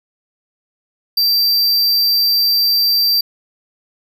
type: tone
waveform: square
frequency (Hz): 4692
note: D8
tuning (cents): -2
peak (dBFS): -12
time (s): 1.17-3.21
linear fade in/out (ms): 5
effects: none